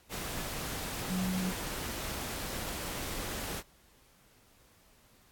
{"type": "tone in noise", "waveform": "sine", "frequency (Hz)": 185, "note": "F#3", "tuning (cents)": 0, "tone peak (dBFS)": -30, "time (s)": [1.08, 1.53], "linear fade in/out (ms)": 50, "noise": "pink", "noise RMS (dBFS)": -38, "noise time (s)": [0.09, 3.63], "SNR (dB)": 5, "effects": ["pink hiss -63 dBFS RMS until 5.31 s", "AAC 64 kbps"]}